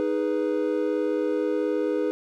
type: chord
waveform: triangle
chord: G# minor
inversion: second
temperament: equal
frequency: 311.1 / 415.3 / 493.9 Hz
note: D#4 / G#4 / B4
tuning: 0 / 0 / 0 cents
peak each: -25 dBFS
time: 0-2.11 s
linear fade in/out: 0 ms
effects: none